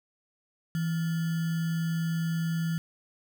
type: tone with sample-and-hold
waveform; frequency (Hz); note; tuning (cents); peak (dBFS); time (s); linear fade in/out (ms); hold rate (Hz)
sine; 164.81; E3; 0; -26; 0.75-2.78; 0; 1575
effects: none